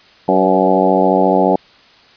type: harmonic tone with a mistuned harmonic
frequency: 94.2 Hz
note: F#2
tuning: 32 cents sharp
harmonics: 2 / 3 / 4 / 5 / 6 / 7 / 8 / 9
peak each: -18 / -18 / -18 / -18 / -18 / -18 / -18 / -18 dBFS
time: 0.28-1.56 s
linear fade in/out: 5 ms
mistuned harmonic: 5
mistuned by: +34 cents
effects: white hiss -46 dBFS RMS until 2.16 s + resampled to 11025 Hz